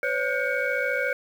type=tone cluster; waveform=sine; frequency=509 / 563 / 1447 / 1572 / 2236 Hz; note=C5 / C#5 / F#6 / G6 / C#7; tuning=-48 / +27 / -39 / +4 / +14 cents; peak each=-29 dBFS; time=0.03-1.13 s; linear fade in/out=2 ms; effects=tanh soft clip ceiling -14 dBFS + 8-bit